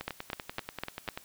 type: two click trains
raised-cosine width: 0.3 ms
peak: -20 / -16 dBFS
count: 13 / 5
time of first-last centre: 0.01-1.175 / 0.08-1.088 s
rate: 10.3 / 3.97 Hz
effects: white hiss -56 dBFS RMS until 1.24 s